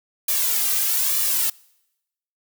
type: noise with flanger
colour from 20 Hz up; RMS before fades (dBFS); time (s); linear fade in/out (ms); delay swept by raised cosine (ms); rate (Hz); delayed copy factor
blue; -21; 0.28-1.5; 5; 1.7 to 2.54; 1.1; +0.9
effects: noise-tail reverb RT60 0.9 s tail -25 dB re dry